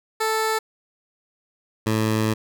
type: tone pair in turn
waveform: 15% pulse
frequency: 440 / 109.56 Hz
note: A4 / A2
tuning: 0 / -7 cents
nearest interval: 2 octaves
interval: 2407 cents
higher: first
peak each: -14 / -13 dBFS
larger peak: second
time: 0.2-0.59 / 1.86-2.34 s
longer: second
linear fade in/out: 10 ms
effects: none